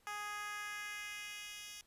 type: tone with high-pass filter sweep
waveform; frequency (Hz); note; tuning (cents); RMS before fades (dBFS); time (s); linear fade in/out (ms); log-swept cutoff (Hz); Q
10% pulse; 415.3; G#4; 0; -45; 0.07-1.81; 0; 930 to 3800; 1.6
effects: pink hiss -71 dBFS RMS until 1.86 s + resampled to 32000 Hz